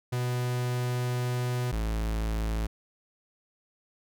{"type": "tone pair in turn", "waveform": "45% pulse", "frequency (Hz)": [123.8, 54.45], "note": ["B2", "A1"], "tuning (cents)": [5, -17], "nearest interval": "octave + major second", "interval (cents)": 1422, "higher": "first", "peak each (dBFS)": -27, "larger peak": "neither", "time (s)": [[0.12, 1.72], [1.72, 2.67]], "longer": "first", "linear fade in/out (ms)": 10, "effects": []}